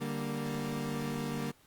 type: chord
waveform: 30% pulse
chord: G minor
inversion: second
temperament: equal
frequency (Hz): 146.83 / 196 / 233.1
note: D3 / G3 / Bb3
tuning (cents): 0 / 0 / 0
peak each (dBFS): -35 / -38 / -34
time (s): 0-1.52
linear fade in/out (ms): 20
effects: pink hiss -64 dBFS RMS until 1.66 s + Opus 32 kbps